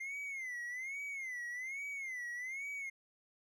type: tone with vibrato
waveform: triangle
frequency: 2086 Hz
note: C7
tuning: 6 cents flat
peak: -38 dBFS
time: 0-2.9 s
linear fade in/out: 10 ms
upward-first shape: sine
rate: 1.2 Hz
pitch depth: 150 cents each way
effects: none